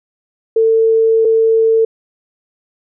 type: tone pair in turn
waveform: sine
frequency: 448.3 / 448.3 Hz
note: A4 / A4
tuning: +32 / +32 cents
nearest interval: unison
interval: 0 cents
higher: neither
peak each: -8 dBFS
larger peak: neither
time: 0.56-1.25 / 1.25-1.85 s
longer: first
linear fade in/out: 5 ms
effects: none